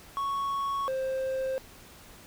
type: tone pair in turn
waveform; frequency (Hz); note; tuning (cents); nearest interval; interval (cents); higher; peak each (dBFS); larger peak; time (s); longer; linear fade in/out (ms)
triangle; 1108.7 / 526.7; C#6 / C5; 0 / +11; octave + minor second; 1289; first; -26; neither; 0.17-0.88 / 0.88-1.58; first; 0
effects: pink hiss -51 dBFS RMS until 2.26 s